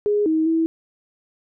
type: tone with pitch steps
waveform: sine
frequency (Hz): 414.7 / 317.1 / 325.5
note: G#4 / D#4 / E4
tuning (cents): -3 / +33 / -22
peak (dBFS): -16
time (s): 0.06-0.66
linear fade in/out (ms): 0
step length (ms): 200
effects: none